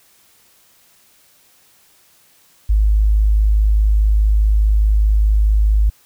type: tone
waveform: sine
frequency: 52.4 Hz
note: G#1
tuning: 16 cents sharp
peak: -10 dBFS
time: 2.69-5.9 s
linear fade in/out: 10 ms
effects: white hiss -53 dBFS RMS until 6.05 s